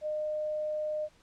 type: tone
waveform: sine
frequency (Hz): 610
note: D#5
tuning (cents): -34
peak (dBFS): -30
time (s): 0.01-1.09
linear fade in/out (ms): 50
effects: pink hiss -63 dBFS RMS until 1.22 s + low-pass 7000 Hz 12 dB/octave